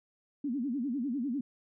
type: tone with vibrato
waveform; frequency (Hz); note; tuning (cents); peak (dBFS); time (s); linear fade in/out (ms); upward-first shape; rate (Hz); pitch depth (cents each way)
sine; 259.4; C4; -15; -30; 0.44-1.41; 5; sine; 10; 230
effects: none